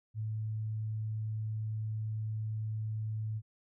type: tone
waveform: sine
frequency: 108.9 Hz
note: A2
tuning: 17 cents flat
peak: -33 dBFS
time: 0.14-3.42 s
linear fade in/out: 50 ms
effects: none